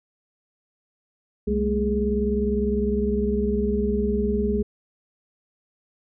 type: tone cluster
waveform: sine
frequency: 64.8 / 203.4 / 223.2 / 414.8 Hz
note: C2 / G#3 / A3 / G#4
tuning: -16 / -36 / +25 / -2 cents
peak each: -27 / -25 / -28 / -24 dBFS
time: 1.47-4.63 s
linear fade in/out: 10 ms
effects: none